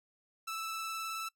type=tone with vibrato; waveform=sawtooth; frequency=1318.5 Hz; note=E6; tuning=in tune; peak=-33 dBFS; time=0.47-1.29 s; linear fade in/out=10 ms; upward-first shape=sine; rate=19 Hz; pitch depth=14 cents each way; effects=noise-tail reverb RT60 0.1 s tail -21 dB re dry